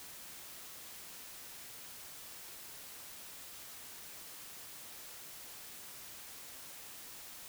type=silence; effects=white hiss -50 dBFS RMS until 7.48 s